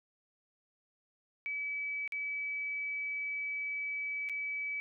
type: tone with dropouts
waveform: sine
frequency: 2291 Hz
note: D7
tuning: 44 cents flat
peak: -34 dBFS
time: 1.46-4.8 s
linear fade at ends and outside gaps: 0 ms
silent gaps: 2.077-2.122 / 4.289-4.296 s
effects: none